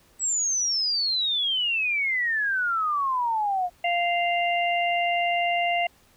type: exponential sweep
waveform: sine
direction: down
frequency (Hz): 7902 to 698.5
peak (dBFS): -22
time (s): 0.19-3.7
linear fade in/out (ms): 50
type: harmonic tone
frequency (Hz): 696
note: F5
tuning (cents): -6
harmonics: 1 / 3 / 4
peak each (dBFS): -23 / -28 / -29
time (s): 3.84-5.87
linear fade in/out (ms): 5
effects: pink hiss -59 dBFS RMS until 6.16 s